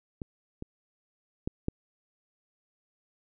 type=clicks; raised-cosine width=3 ms; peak=-23 / -24 / -17 / -15 dBFS; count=4; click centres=0.218 / 0.624 / 1.475 / 1.684 s; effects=none